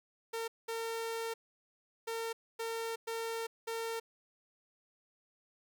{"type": "tone bursts at uneven times", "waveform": "sawtooth", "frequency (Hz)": 455.5, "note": "A#4", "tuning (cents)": -40, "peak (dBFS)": -32, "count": 6, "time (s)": [[0.33, 0.48], [0.68, 1.34], [2.07, 2.33], [2.59, 2.96], [3.07, 3.47], [3.67, 4]], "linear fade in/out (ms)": 10, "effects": []}